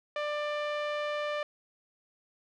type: tone with low-pass filter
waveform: sawtooth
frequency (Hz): 593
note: D5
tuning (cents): +17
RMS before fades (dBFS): -33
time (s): 0.16-1.43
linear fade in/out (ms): 2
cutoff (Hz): 2800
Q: 1.1
effects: none